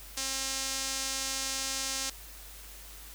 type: tone with band-pass filter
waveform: sawtooth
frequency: 267.6 Hz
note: C4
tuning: 39 cents sharp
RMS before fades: -34 dBFS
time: 0.17-2.1 s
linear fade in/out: 5 ms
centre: 6500 Hz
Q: 1.5
effects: added 50 Hz sine -49 dBFS peak until 3.14 s + white hiss -49 dBFS RMS until 3.14 s